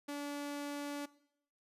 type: tone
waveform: sawtooth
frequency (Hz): 288.1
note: D4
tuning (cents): -33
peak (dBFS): -35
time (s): 0.08-1.06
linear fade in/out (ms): 10
effects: noise-tail reverb RT60 0.7 s tail -19 dB re dry + resampled to 32000 Hz